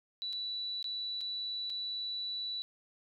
sine tone with dropouts, 3951 Hz, B7, in tune, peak -35 dBFS, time 0.22-2.62 s, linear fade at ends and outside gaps 0 ms, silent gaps 0.327-0.331 / 0.827-0.843 / 1.208-1.213 / 1.698-1.702 s, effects none

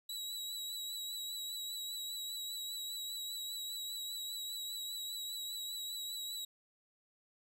sawtooth tone with vibrato, 3896 Hz, B7, 24 cents flat, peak -37 dBFS, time 0.09-6.45 s, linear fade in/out 5 ms, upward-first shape triangle, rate 5 Hz, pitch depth 32 cents each way, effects none

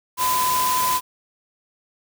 sine tone in noise, 1009 Hz, B5, 37 cents sharp, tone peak -19 dBFS, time 0.17-1.01 s, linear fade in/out 50 ms, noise white, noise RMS -25 dBFS, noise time 0.17-1.01 s, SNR +3 dB, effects none

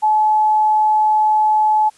sine tone, 858 Hz, A5, 44 cents flat, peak -11 dBFS, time 0.02-1.9 s, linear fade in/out 20 ms, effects white hiss -51 dBFS RMS until 1.97 s + resampled to 24000 Hz

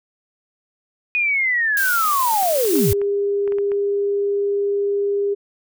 sine linear sweep, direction down, 2489 to 71.2 Hz, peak -16 dBFS, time 1.15-2.93 s, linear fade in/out 0 ms
blue noise, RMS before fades -25 dBFS, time 1.77-2.93 s, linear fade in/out 0 ms
clicks, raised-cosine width 0.5 ms, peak -22 dBFS, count 10, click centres 2.339 / 2.429 / 2.651 / 2.755 / 2.786 / 3.016 / 3.477 / 3.522 / 3.585 / 3.718 s
sine tone with vibrato, 403.1 Hz, G4, 48 cents sharp, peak -17 dBFS, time 2.72-5.35 s, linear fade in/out 20 ms, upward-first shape sine, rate 20 Hz, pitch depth 9 cents each way
effects none

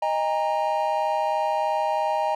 triangle chord, D# suspended fourth, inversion none, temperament equal with one note detuned, 622.3 / 809.3 / 932.3 Hz, D#5 / G#5 / A#5, 0 / -45 / 0 cents, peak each -24 dBFS, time 0.02-2.35 s, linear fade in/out 5 ms, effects none

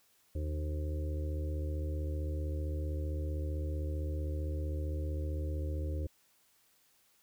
harmonic tone with a mistuned harmonic, 75.5 Hz, D2, 48 cents sharp, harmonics 1 / 2 / 4 / 5 / 6 / 7, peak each -33 / -47 / -45 / -48 / -53 / -47 dBFS, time 0.35-6.07 s, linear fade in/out 5 ms, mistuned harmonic 1, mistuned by +51 cents, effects white hiss -69 dBFS RMS until 7.22 s

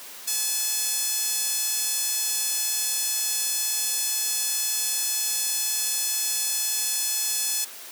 sawtooth tone with high-pass filter, 859 Hz, A5, 42 cents flat, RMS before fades -26 dBFS, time 0.27-7.65 s, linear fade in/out 10 ms, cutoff 6500 Hz, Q 0.98, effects white hiss -41 dBFS RMS until 7.91 s + high-pass 300 Hz 12 dB/octave

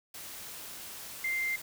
sine tone in noise, 2093 Hz, C7, in tune, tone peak -29 dBFS, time 1.24-1.56 s, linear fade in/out 5 ms, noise white, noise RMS -44 dBFS, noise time 0.14-1.62 s, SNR +12 dB, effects none

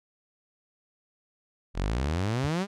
sawtooth exponential sweep, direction up, 41.2 to 207.7 Hz, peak -22 dBFS, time 1.74-2.67 s, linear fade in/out 50 ms
sine tone with exponential decay, 82.41 Hz, E2, in tune, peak -26 dBFS, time 2.44-2.53 s, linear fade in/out 5 ms, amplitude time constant 18 ms
effects low-pass 7000 Hz 12 dB/octave

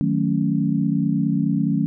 sine chord, D# half-diminished seventh, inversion none, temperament equal, 155.56 / 185 / 220 / 277.2 Hz, D#3 / F#3 / A3 / C#4, 0 / 0 / 0 / 0 cents, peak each -23 dBFS, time 0.01-1.86 s, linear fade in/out 0 ms, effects none

